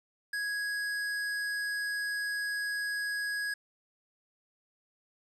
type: tone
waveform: square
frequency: 1661.2 Hz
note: G#6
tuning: in tune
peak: -32 dBFS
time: 0.33-3.54 s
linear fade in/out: 5 ms
effects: low-pass 10000 Hz 12 dB/octave + 10-bit